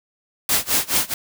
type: noise with tremolo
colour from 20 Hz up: white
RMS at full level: -17 dBFS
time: 0.49-1.14 s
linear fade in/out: 2 ms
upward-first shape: sine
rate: 4.7 Hz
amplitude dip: 95%
effects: none

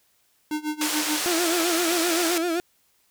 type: tone with tremolo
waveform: square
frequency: 303.9 Hz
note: D#4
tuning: 41 cents flat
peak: -24 dBFS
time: 0.51-1.21 s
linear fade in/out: 2 ms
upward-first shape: sine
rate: 6.9 Hz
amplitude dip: 90%
type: band-pass noise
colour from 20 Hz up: white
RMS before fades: -27 dBFS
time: 0.81-2.38 s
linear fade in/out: 2 ms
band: 390 to 8800 Hz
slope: 12 dB/octave
type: tone with vibrato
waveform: 35% pulse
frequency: 340 Hz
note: F4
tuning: 46 cents flat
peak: -21 dBFS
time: 1.26-2.6 s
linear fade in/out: 0 ms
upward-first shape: sine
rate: 7.7 Hz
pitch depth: 90 cents each way
effects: white hiss -65 dBFS RMS until 3.1 s

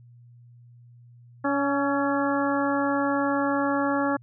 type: harmonic tone with a mistuned harmonic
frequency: 281.2 Hz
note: C#4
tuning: 25 cents sharp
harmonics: 1 / 2 / 3 / 4 / 5 / 6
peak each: -25 / -28 / -30 / -31 / -32 / -33 dBFS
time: 1.44-4.17 s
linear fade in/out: 10 ms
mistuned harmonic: 5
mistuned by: -43 cents
effects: added 120 Hz sine -48 dBFS peak until 4.22 s

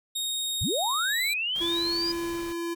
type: tone with pitch glide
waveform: sawtooth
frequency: 3729 to 3974 Hz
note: A#7 to B7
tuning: 0 to +10 cents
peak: -25 dBFS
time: 0.15-1.34 s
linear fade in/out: 10 ms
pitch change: +110 cents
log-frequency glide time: 1.08-1.22 s
type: linear sweep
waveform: sine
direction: up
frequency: 51.91 to 4978 Hz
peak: -26 dBFS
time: 0.61-2.12 s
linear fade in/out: 5 ms
type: noise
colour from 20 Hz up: pink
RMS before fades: -44 dBFS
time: 1.55-2.53 s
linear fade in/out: 10 ms
type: tone with tremolo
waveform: square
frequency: 339.3 Hz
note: F4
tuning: 50 cents flat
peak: -29 dBFS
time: 1.6-2.75 s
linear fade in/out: 20 ms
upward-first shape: triangle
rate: 2 Hz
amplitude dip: 25%
effects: none

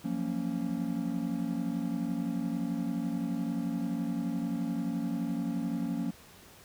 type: chord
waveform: triangle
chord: Gb major seventh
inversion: third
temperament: just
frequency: 173.43 / 185 / 231.2 / 277.5 Hz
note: F3 / Gb3 / Bb3 / Db4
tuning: -12 / 0 / -14 / +2 cents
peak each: -34 / -37 / -32 / -33 dBFS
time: 0.04-6.11 s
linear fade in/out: 10 ms
effects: pink hiss -54 dBFS RMS until 6.64 s + high-pass 60 Hz 12 dB/octave

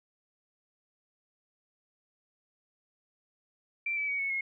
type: tone with pitch steps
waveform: sine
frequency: 2349 / 2301 / 2253 / 2207 / 2162 Hz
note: D7 / D7 / C#7 / C#7 / C#7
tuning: 0 / -36 / +28 / -8 / -44 cents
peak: -29 dBFS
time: 3.86-4.41 s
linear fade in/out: 5 ms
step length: 110 ms
effects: none

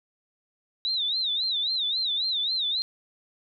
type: tone with vibrato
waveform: sine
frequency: 3812 Hz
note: A#7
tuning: 38 cents sharp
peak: -24 dBFS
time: 0.85-2.82 s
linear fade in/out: 0 ms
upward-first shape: sine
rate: 3.7 Hz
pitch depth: 160 cents each way
effects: none

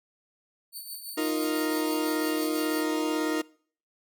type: tone with tremolo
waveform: 5% pulse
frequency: 4514 Hz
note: C#8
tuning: 31 cents sharp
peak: -28 dBFS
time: 0.72-2.86 s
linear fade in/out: 50 ms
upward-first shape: triangle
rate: 6 Hz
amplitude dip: 65%
type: chord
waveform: 40% pulse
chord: Eb suspended second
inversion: none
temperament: equal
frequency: 311.1 / 349.2 / 466.2 Hz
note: Eb4 / F4 / Bb4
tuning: 0 / 0 / 0 cents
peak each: -27 / -32 / -32 dBFS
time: 1.17-3.42 s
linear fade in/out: 10 ms
effects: noise-tail reverb RT60 0.5 s tail -23 dB re dry

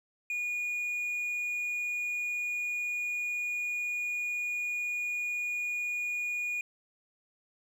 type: tone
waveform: triangle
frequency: 2446 Hz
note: D#7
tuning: 30 cents flat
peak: -29 dBFS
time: 0.3-6.61 s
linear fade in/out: 2 ms
effects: none

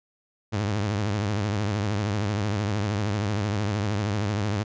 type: tone with vibrato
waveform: sawtooth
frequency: 103.4 Hz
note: G#2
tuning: 7 cents flat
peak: -20 dBFS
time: 0.52-4.64 s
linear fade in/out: 20 ms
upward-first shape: triangle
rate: 13 Hz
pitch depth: 140 cents each way
effects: resampled to 16000 Hz

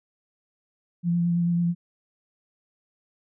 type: tone with vibrato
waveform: sine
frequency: 172.1 Hz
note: F3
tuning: 25 cents flat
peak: -20 dBFS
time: 1.03-1.75 s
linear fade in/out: 50 ms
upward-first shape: sine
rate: 9.1 Hz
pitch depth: 16 cents each way
effects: none

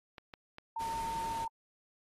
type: clicks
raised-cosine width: 0.3 ms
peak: -30 dBFS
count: 3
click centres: 0.182 / 0.338 / 0.584 s
type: tone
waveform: sine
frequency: 909 Hz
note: A#5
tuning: 44 cents flat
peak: -34 dBFS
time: 0.76-1.48 s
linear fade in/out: 5 ms
type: noise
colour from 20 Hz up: pink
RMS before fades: -46 dBFS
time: 0.79-1.46 s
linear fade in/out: 20 ms
effects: AAC 32 kbps

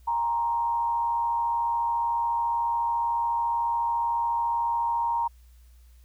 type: tone with frequency modulation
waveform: sine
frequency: 934 Hz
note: A#5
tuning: 3 cents sharp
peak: -23 dBFS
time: 0.07-5.28 s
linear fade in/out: 10 ms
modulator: 122 Hz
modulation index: 0.42
effects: added 60 Hz sine -50 dBFS peak until 6.04 s + white hiss -66 dBFS RMS until 6.04 s

